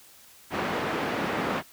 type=band-pass noise; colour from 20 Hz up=pink; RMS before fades=-29 dBFS; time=0.5-1.63 s; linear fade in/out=50 ms; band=210 to 2100 Hz; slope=12 dB/octave; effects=white hiss -53 dBFS RMS until 1.72 s